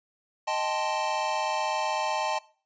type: chord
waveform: square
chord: A half-diminished seventh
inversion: second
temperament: equal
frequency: 622.3 / 784 / 880 / 1046.5 Hz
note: Eb5 / G5 / A5 / C6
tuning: 0 / 0 / 0 / 0 cents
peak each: -33 / -34 / -30 / -35 dBFS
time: 0.47-2.39 s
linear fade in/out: 10 ms
effects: noise-tail reverb RT60 0.4 s tail -20 dB re dry + resampled to 16000 Hz